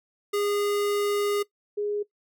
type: tone pair in turn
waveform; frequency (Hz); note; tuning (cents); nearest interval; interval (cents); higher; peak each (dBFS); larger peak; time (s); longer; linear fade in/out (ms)
square / sine; 409.4 / 413.9; G#4 / G#4; -25 / -6; unison; 19; second; -24 / -25; first; 0.33-1.43 / 1.77-2.03; first; 10
effects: noise-tail reverb RT60 0.1 s tail -19 dB re dry